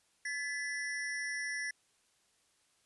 square ring-modulated tone, 1858 Hz, A#6, 6 cents flat, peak -33 dBFS, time 0.25-1.71 s, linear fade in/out 5 ms, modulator 134 Hz, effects white hiss -72 dBFS RMS until 2.85 s + resampled to 24000 Hz

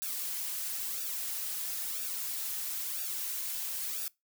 blue noise with flanger, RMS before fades -36 dBFS, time 0.02-4.08 s, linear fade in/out 0 ms, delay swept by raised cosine 0.95 to 4.45 ms, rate 1 Hz, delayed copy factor -0.7, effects noise-tail reverb RT60 0.2 s tail -23 dB re dry

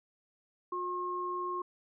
sine tone pair together, 359.1 / 1076.1 Hz, F4 / C6, +48 / +48 cents, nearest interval octave + perfect fifth, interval 1900 cents, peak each -38 / -34 dBFS, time 0.72-1.62 s, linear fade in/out 5 ms, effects none

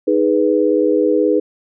sine chord, G# minor, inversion second, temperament equal, 311.1 / 415.3 / 493.9 Hz, D#4 / G#4 / B4, 0 / 0 / 0 cents, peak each -16 dBFS, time 0.07-1.4 s, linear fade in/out 10 ms, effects none

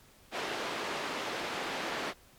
pink band-pass noise, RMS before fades -36 dBFS, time 0.31-2.14 s, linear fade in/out 50 ms, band 350 to 3700 Hz, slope 12 dB/octave, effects pink hiss -60 dBFS RMS until 2.38 s + MP3 96 kbps

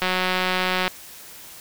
click train, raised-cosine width 0.3 ms, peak -6 dBFS, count 159, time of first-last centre 0.02-0.879 s, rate 184 Hz, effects white hiss -42 dBFS RMS until 1.6 s

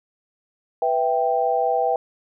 sine chord, E minor, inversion second, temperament equal, 493.9 / 659.3 / 784 Hz, B4 / E5 / G5, 0 / 0 / 0 cents, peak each -23 / -23 / -21 dBFS, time 0.82-1.96 s, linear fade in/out 2 ms, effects none

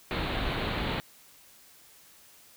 pink low-pass noise, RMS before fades -31 dBFS, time 0.11-1 s, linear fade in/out 0 ms, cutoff 4300 Hz, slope 96 dB/octave, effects white hiss -56 dBFS RMS until 2.56 s

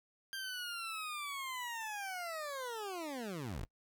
20% pulse linear sweep, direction down, 1590 to 32.07 Hz, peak -35 dBFS, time 0.33-3.65 s, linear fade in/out 0 ms, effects noise-tail reverb RT60 0.1 s tail -22 dB re dry

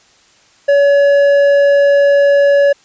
sine tone with hard clipping, 566 Hz, C#5, 36 cents sharp, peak -8 dBFS, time 0.68-2.73 s, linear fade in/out 10 ms, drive 6 dB, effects white hiss -49 dBFS RMS until 2.84 s + resampled to 16000 Hz

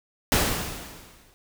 pink noise with exponential decay, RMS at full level -19 dBFS, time 0.32-1.34 s, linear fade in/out 0 ms, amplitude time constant 220 ms, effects none

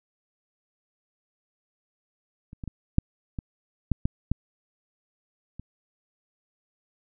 clicks, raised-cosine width 5 ms, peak -30 / -23 / -22 / -6 / -19 / -10 / -11 / -11 / -26 dBFS, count 9, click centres 2.531 / 2.638 / 2.677 / 2.984 / 3.388 / 3.917 / 4.055 / 4.316 / 5.596 s, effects none

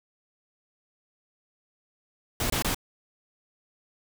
pink noise bursts, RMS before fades -27 dBFS, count 3, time 2.4-2.746 s, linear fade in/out 2 ms, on 100 ms, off 23 ms, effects none

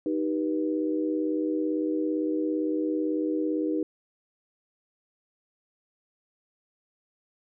sine chord, Eb augmented, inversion none, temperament just, 311.1 / 388.9 / 486.1 Hz, Eb4 / G4 / B4, 0 / -14 / -28 cents, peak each -26 / -32 / -32 dBFS, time 0.06-3.83 s, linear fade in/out 2 ms, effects none

